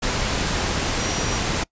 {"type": "tone in noise", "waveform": "sine", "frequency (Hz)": 5770, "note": "F#8", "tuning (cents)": -44, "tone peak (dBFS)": -31, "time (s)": [0.99, 1.38], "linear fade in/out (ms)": 10, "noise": "pink", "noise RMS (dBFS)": -23, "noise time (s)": [0.02, 1.64], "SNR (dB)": -11, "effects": ["noise-tail reverb RT60 0.1 s tail -24 dB re dry", "resampled to 16000 Hz"]}